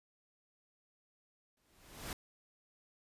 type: noise with exponential growth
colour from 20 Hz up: pink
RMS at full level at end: -40 dBFS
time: 1.57-2.13 s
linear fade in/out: 2 ms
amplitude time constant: 120 ms
effects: resampled to 32000 Hz